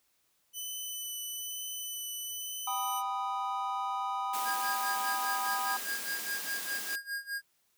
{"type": "tone with vibrato", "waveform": "10% pulse", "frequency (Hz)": 3000, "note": "F#7", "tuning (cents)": 23, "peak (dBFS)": -29, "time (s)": [0.53, 3.03], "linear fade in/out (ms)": 50, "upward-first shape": "triangle", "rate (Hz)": 1.1, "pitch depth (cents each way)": 11}
{"type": "chord", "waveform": "triangle", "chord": "G augmented", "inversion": "none", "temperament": "equal", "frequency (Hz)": [784, 987.8, 1244.5], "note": ["G5", "B5", "D#6"], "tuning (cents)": [0, 0, 0], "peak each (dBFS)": -34, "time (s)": [2.67, 5.77], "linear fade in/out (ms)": 5}
{"type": "high-pass noise", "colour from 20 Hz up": "white", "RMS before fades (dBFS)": -39, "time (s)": [4.33, 6.96], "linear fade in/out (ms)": 10, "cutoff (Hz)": 180, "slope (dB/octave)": 48}
{"type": "tone with tremolo", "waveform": "square", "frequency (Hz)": 1625, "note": "G#6", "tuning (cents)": -38, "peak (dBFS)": -33, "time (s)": [4.44, 7.42], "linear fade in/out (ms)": 50, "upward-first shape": "sine", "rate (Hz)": 4.9, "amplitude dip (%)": 90}
{"effects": ["white hiss -73 dBFS RMS until 7.77 s"]}